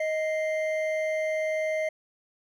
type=tone pair together; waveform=triangle; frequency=625.7 / 2093 Hz; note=D#5 / C7; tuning=+10 / 0 cents; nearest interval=octave + major sixth; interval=2090 cents; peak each=-24 / -32 dBFS; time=0-1.89 s; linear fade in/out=5 ms; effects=none